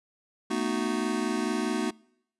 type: chord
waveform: square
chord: B dominant seventh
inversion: third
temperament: just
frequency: 222.2 / 246.9 / 308.7 / 370.4 Hz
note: A3 / B3 / D#4 / F#4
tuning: +17 / 0 / -14 / +2 cents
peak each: -33 dBFS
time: 0.5-1.91 s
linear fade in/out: 10 ms
effects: noise-tail reverb RT60 0.8 s tail -26 dB re dry + resampled to 24000 Hz